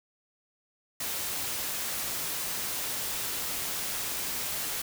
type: noise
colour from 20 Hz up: white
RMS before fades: -33 dBFS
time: 1-4.82 s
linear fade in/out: 5 ms
effects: none